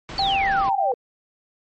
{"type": "low-pass noise", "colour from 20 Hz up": "pink", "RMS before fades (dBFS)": -34, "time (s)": [0.09, 0.69], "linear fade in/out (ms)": 0, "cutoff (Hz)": 4000, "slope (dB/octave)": 12}
{"type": "exponential sweep", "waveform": "sine", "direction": "down", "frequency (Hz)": [4577, 466.2], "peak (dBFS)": -22, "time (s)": [0.18, 0.94], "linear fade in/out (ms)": 2}
{"type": "tone", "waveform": "sine", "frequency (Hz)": 784, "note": "G5", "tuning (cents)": 0, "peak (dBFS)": -19, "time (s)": [0.19, 0.92], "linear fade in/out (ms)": 2}
{"effects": ["MP3 32 kbps"]}